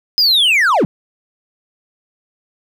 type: linear sweep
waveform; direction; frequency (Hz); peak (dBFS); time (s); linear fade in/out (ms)
triangle; down; 5100 to 134.3; -8; 0.18-0.85; 0
effects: none